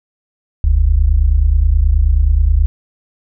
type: tone pair together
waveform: sine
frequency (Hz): 43.5 / 72.9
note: F1 / D2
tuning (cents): -6 / -12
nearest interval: major sixth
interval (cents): 894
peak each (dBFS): -11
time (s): 0.64-2.66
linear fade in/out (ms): 0
effects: none